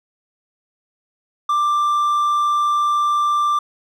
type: tone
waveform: triangle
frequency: 1181 Hz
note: D6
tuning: 9 cents sharp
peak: -13 dBFS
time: 1.49-3.59 s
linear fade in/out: 5 ms
effects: none